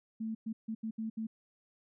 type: tone bursts at uneven times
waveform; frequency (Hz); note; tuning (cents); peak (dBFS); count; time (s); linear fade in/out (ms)
sine; 221.7; A3; +13; -34; 6; 0.2-0.35 / 0.46-0.53 / 0.68-0.75 / 0.83-0.91 / 0.98-1.1 / 1.17-1.27; 10
effects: none